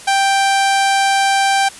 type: tone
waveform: sawtooth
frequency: 785 Hz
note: G5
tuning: 2 cents sharp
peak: -8 dBFS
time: 0.07-1.69 s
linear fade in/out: 10 ms
effects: white hiss -36 dBFS RMS until 1.79 s + resampled to 24000 Hz